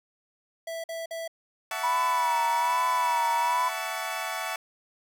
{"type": "tone bursts", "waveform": "square", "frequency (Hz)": 659.3, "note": "E5", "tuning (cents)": 0, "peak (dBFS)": -33, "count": 3, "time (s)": [0.67, 1.278], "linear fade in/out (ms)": 5, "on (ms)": 170, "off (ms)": 49}
{"type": "chord", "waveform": "20% pulse", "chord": "F# minor seventh", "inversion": "third", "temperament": "equal with one note detuned", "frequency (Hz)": [659.3, 740, 880, 1128.1], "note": ["E5", "F#5", "A5", "C#6"], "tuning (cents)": [0, 0, 0, 30], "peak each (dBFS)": -31, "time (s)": [1.71, 4.56], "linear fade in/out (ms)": 2}
{"type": "tone with vibrato", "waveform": "sine", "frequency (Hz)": 969, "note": "B5", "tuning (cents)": -33, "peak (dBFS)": -23, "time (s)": [1.83, 3.69], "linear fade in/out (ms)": 10, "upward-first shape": "sine", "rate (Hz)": 1.2, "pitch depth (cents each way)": 59}
{"effects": []}